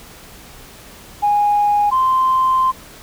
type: tone pair in turn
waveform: sine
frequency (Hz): 825 / 1041.5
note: G#5 / C6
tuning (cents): -12 / -8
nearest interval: major third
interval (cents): 404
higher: second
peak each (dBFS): -11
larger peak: neither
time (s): 1.22-1.91 / 1.91-2.72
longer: second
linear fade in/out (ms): 20
effects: tanh soft clip ceiling -7 dBFS + pink hiss -40 dBFS RMS until 3.02 s